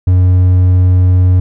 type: tone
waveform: triangle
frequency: 91.2 Hz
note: F#2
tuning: 24 cents flat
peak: -3 dBFS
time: 0.07-1.4 s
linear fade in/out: 5 ms
effects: none